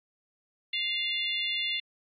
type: harmonic tone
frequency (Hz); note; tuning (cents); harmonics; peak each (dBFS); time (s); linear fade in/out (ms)
698.5; F5; 0; 3 / 4 / 5 / 6; -34 / -32 / -32 / -40; 0.73-1.8; 5
effects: AAC 32 kbps